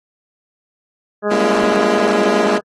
harmonic tone, 207.7 Hz, G#3, in tune, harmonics 1 / 2 / 3 / 4 / 5 / 6 / 7 / 8, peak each -23 / -18 / -20 / -29 / -30 / -26 / -33 / -29 dBFS, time 1.22-2.61 s, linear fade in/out 50 ms
20% pulse chord, G diminished seventh, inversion none, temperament just, 196 / 235.2 / 282.2 / 338.7 Hz, G3 / Bb3 / Db4 / Fb4, 0 / +16 / +31 / +47 cents, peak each -20 / -16 / -19 / -16 dBFS, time 1.3-2.59 s, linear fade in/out 20 ms
pink noise with exponential growth, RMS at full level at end -31 dBFS, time 1.52-1.66 s, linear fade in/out 1 ms, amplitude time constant 30 ms
effects low-pass 7000 Hz 12 dB/octave + AAC 32 kbps

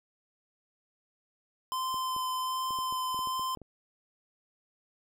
square tone with vibrato, 1031 Hz, C6, 26 cents flat, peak -31 dBFS, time 1.72-3.55 s, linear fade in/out 0 ms, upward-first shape sine, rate 1.3 Hz, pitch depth 10 cents each way
clicks, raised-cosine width 2 ms, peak -34 dBFS, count 11, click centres 1.943 / 2.164 / 2.707 / 2.788 / 2.925 / 3.145 / 3.191 / 3.273 / 3.395 / 3.573 / 3.617 s
effects none

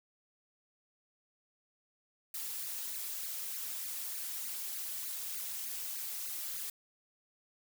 blue noise with flanger, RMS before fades -40 dBFS, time 2.34-6.7 s, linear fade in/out 2 ms, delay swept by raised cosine 0.44 to 4.84 ms, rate 3.3 Hz, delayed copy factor +0.8, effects none

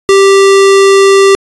square tone, 392 Hz, G4, in tune, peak -3 dBFS, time 0.09-1.35 s, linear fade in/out 0 ms, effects resampled to 22050 Hz

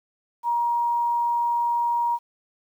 sine tone, 947 Hz, A#5, 27 cents sharp, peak -20 dBFS, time 0.43-2.19 s, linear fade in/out 50 ms, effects 9-bit

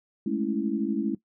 sine chord, A major seventh, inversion third, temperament equal, 207.7 / 220 / 277.2 / 329.6 Hz, G#3 / A3 / C#4 / E4, 0 / 0 / 0 / 0 cents, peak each -30 dBFS, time 0.26-1.15 s, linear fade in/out 5 ms, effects noise-tail reverb RT60 0.1 s tail -18 dB re dry

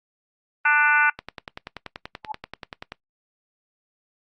harmonic tone, 295.8 Hz, D4, 13 cents sharp, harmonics 3 / 4 / 5 / 6 / 7 / 8 / 9, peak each -24 / -26 / -17 / -31 / -28 / -27 / -28 dBFS, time 0.65-1.1 s, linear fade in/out 5 ms
click train, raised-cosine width 0.3 ms, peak -17 dBFS, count 19, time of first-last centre 1.19-2.921 s, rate 10.4 Hz
sine tone with exponential growth, 861 Hz, A5, 38 cents flat, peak -23 dBFS, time 2.23-2.32 s, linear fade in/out 5 ms, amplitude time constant 18 ms
effects noise-tail reverb RT60 0.1 s tail -20 dB re dry + Opus 32 kbps

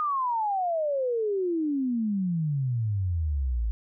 sine exponential sweep, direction down, 1244.5 to 53 Hz, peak -24 dBFS, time 0-3.71 s, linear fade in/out 0 ms, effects none

